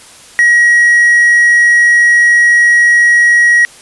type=tone with hard clipping; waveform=triangle; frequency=1903 Hz; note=A#6; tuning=35 cents sharp; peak=-5 dBFS; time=0.39-3.65 s; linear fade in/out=0 ms; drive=5 dB; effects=white hiss -37 dBFS RMS until 3.81 s + resampled to 24000 Hz